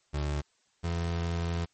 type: tone pair in turn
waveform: 30% pulse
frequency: 73.42 / 84.76 Hz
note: D2 / E2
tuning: 0 / +49 cents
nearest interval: major second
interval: 249 cents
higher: second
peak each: -26 dBFS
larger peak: neither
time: 0.13-0.42 / 0.83-1.66 s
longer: second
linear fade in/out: 20 ms
effects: white hiss -70 dBFS RMS until 1.73 s + MP3 32 kbps